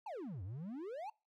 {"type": "exponential two-way sweep", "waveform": "triangle", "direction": "down then up", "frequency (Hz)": [932.3, 85.5, 913], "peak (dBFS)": -40, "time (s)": [0.06, 1.1], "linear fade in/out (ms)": 5, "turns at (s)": 0.43, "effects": ["noise-tail reverb RT60 0.3 s tail -25 dB re dry"]}